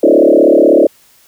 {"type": "tone with frequency modulation", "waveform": "sine", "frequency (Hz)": 446.8, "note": "A4", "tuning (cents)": 27, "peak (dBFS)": -4, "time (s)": [0.03, 0.87], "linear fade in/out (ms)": 5, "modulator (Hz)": 36.2, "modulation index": 4.4, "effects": ["white hiss -48 dBFS RMS until 1.27 s"]}